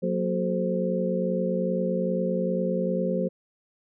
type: tone cluster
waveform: sine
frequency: 182.4 / 232.5 / 373.2 / 435.6 / 523 Hz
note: F#3 / A#3 / F#4 / A4 / C5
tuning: -24 / -4 / +15 / -17 / -1 cents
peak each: -27 / -32 / -33 / -32 / -28 dBFS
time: 0.02-3.29 s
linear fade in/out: 20 ms
effects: none